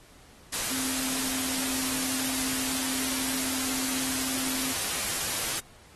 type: tone in noise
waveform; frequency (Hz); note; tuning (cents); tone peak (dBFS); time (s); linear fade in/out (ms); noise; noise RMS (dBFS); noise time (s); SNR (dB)
sine; 261.6; C4; 0; -36; 0.7-4.73; 10; white; -30; 0.52-5.6; -9
effects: pink hiss -55 dBFS RMS until 5.95 s + AAC 32 kbps